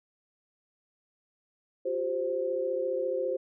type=chord; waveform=sine; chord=F suspended second; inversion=none; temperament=equal with one note detuned; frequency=357.4 / 392 / 523.3 Hz; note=F4 / G4 / C5; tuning=+40 / 0 / 0 cents; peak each=-35 / -34 / -29 dBFS; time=1.85-3.37 s; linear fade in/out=10 ms; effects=none